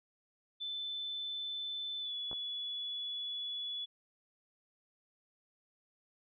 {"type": "tone with pitch glide", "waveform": "sine", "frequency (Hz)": [3520, 3414], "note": ["A7", "G#7"], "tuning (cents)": [0, 47], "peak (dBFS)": -37, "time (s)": [0.6, 3.86], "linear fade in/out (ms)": 20, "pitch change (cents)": -53, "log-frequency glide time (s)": [2, 2.13]}
{"type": "clicks", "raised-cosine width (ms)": 1, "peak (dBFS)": -33, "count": 2, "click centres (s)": [2.314, 2.33]}
{"effects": []}